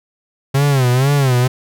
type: tone with vibrato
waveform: 45% pulse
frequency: 133.1 Hz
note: C3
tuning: 30 cents sharp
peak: -11 dBFS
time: 0.54-1.48 s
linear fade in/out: 10 ms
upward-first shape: sine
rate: 2.1 Hz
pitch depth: 140 cents each way
effects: none